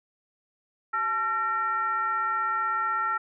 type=tone with frequency modulation; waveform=sine; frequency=1358 Hz; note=F6; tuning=49 cents flat; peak=-24 dBFS; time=0.93-3.18 s; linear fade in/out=10 ms; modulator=487 Hz; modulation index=0.7; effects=none